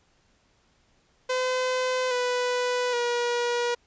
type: tone with pitch steps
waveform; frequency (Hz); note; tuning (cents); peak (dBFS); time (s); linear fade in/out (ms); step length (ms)
sawtooth; 510 / 494.9 / 480.3; C5 / B4 / B4; -44 / +4 / -48; -20; 1.29-3.75; 10; 820
effects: pink hiss -65 dBFS RMS until 3.86 s + resampled to 16000 Hz